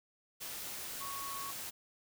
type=tone in noise; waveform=sine; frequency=1108.7 Hz; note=C#6; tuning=in tune; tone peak=-42 dBFS; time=1-1.52 s; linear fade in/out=20 ms; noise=white; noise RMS=-43 dBFS; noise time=0.4-1.71 s; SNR=-2 dB; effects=none